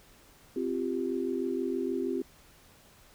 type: chord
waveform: sine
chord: C suspended fourth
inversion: none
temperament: equal with one note detuned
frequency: 261.6 / 345.6 / 392 Hz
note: C4 / F4 / G4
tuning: 0 / -18 / 0 cents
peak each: -33 dBFS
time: 0.56-2.22 s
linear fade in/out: 5 ms
effects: pink hiss -58 dBFS RMS until 3.14 s